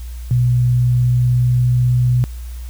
sine tone with pitch glide, 123 to 124 Hz, B2 to B2, -7 to +7 cents, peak -11 dBFS, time 0.31-2.24 s, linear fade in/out 0 ms, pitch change +14 cents, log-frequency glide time 0.53-1.97 s, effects added 60 Hz sine -26 dBFS peak until 2.69 s + white hiss -45 dBFS RMS until 2.69 s

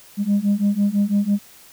sine beating tone pair, 199.9 / 205.9 Hz, G3 / G#3, +34 / -15 cents, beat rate 6 Hz, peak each -18 / -17 dBFS, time 0.17-1.39 s, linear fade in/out 50 ms, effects tanh soft clip ceiling -12 dBFS + white hiss -47 dBFS RMS until 1.72 s

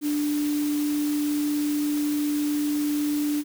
sine tone in noise, 294.9 Hz, D4, 7 cents sharp, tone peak -22 dBFS, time 0.01-3.44 s, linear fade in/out 50 ms, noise white, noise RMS -37 dBFS, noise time 0.01-3.44 s, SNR +12 dB, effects none

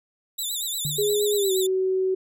15% pulse tone with vibrato, 3729 Hz, A#7, in tune, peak -20 dBFS, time 0.38-1.67 s, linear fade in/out 10 ms, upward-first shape sine, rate 8.5 Hz, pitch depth 120 cents each way
sine tone with exponential decay, 147.8 Hz, D3, 11 cents sharp, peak -25 dBFS, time 0.85-1.28 s, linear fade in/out 0 ms, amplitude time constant 93 ms
sine tone with pitch glide, 415.4 to 376.5 Hz, G#4 to F#4, 0 to +30 cents, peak -20 dBFS, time 0.98-2.15 s, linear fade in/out 10 ms, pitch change -170 cents, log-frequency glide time 1.35-1.53 s
effects none

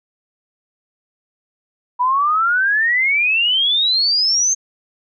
sine exponential sweep, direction up, 970 to 6430 Hz, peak -13 dBFS, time 1.99-4.55 s, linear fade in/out 20 ms, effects none

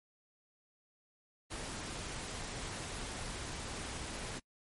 pink noise, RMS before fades -42 dBFS, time 1.5-4.4 s, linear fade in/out 20 ms, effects noise-tail reverb RT60 0.1 s tail -25 dB re dry + MP3 48 kbps

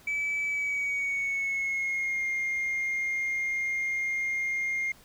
sine tone with pitch glide, 2300 to 2121 Hz, D7 to C7, -37 to +23 cents, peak -25 dBFS, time 0.07-4.92 s, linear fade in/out 5 ms, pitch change -140 cents, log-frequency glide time 0.45-2.25 s, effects tanh soft clip ceiling -25 dBFS + pink hiss -56 dBFS RMS until 5.04 s

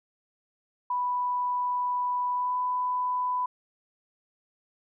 sine tone with pitch glide, 987.8 to 997 Hz, B5 to B5, 0 to +16 cents, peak -25 dBFS, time 0.9-3.46 s, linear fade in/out 5 ms, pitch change +16 cents, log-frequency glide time 2.34-2.55 s, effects none

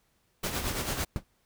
pink noise with tremolo, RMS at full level -30 dBFS, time 0.43-1.05 s, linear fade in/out 10 ms, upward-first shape sine, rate 9 Hz, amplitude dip 55%
brown noise with exponential decay, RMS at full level -26 dBFS, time 1.16-1.24 s, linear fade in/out 1 ms, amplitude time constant 17 ms
effects pink hiss -71 dBFS RMS until 1.45 s

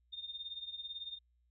sine tone with tremolo, 3646 Hz, A#7, 39 cents flat, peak -38 dBFS, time 0.12-1.19 s, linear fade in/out 20 ms, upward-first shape triangle, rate 18 Hz, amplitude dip 85%, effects added 60 Hz sine -70 dBFS peak until 1.5 s

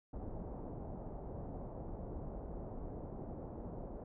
pink low-pass noise, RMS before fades -45 dBFS, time 0.13-4.04 s, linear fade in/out 5 ms, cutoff 770 Hz, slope 24 dB/octave, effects none

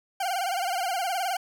40% pulse tone with vibrato, 740 Hz, F#5, in tune, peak -25 dBFS, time 0.2-1.37 s, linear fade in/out 5 ms, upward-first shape sine, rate 19 Hz, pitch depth 120 cents each way, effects none

